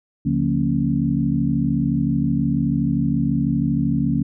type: tone cluster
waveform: sine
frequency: 74.5 / 144.7 / 178.2 / 230.4 / 277 Hz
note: D2 / D3 / F3 / A#3 / C#4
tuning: +25 / -25 / +35 / -20 / -1 cents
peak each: -31 / -22 / -24 / -22 / -23 dBFS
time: 0.25-4.23 s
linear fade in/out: 10 ms
effects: none